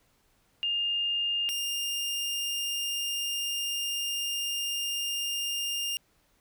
sine / sawtooth tone pair in turn, 2818 / 2808 Hz, F7 / F7, +15 / +9 cents, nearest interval unison, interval 6 cents, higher first, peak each -26 dBFS, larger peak neither, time 0.63-1.49 / 1.49-5.97 s, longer second, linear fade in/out 0 ms, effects pink hiss -68 dBFS RMS until 6.4 s

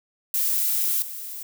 violet noise with level steps, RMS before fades -23 / -35 dBFS, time 0.34-1.43 s, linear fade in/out 2 ms, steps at 1.02 s, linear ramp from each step 2 ms, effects none

